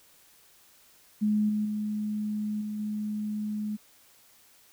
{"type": "tone with level steps", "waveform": "sine", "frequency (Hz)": 211.2, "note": "G#3", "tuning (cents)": 29, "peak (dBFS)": [-22, -25, -28, -31, -29], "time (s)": [1.21, 3.77], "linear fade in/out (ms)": 20, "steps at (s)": [1.49, 1.65, 2.61, 2.79], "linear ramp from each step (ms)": 5, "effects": ["white hiss -59 dBFS RMS until 4.72 s"]}